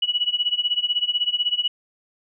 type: tone with tremolo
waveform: sine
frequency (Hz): 2934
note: F#7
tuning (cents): -15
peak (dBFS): -16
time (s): 0.02-1.68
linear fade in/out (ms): 5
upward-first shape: sine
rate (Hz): 16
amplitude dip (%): 90
effects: none